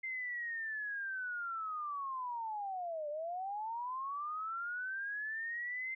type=linear two-way sweep; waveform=sine; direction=down then up; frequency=2093 to 581 to 2093 Hz; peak=-37 dBFS; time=0.03-5.95 s; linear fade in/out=10 ms; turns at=3.09 s; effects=none